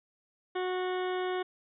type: harmonic tone with a mistuned harmonic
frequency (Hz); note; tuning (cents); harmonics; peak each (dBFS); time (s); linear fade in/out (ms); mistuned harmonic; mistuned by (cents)
367.1; F#4; -14; 1 / 2 / 3 / 4 / 5 / 6 / 8 / 9 / 10; -31 / -37 / -41 / -43 / -45 / -47 / -49 / -50 / -51; 0.55-1.43; 10; 10; -32
effects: none